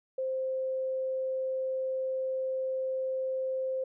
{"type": "tone", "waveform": "sine", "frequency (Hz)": 523.3, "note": "C5", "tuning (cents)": 0, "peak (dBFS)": -29, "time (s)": [0.18, 3.84], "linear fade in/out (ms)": 5, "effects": []}